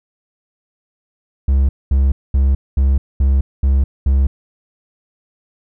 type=tone bursts; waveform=triangle; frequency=67.6 Hz; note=C#2; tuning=43 cents flat; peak=-8 dBFS; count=7; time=1.48-4.27 s; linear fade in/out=5 ms; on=210 ms; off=220 ms; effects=none